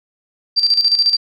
sine tone with tremolo, 4699 Hz, D8, in tune, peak -9 dBFS, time 0.56-1.17 s, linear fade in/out 20 ms, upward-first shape square, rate 14 Hz, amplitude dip 65%, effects none

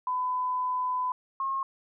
sine tone pair in turn, 1005 / 1078.3 Hz, B5 / C#6, +30 / -48 cents, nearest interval minor second, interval 122 cents, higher second, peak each -26 / -27 dBFS, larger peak first, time 0.07-1.12 / 1.4-1.63 s, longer first, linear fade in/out 2 ms, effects none

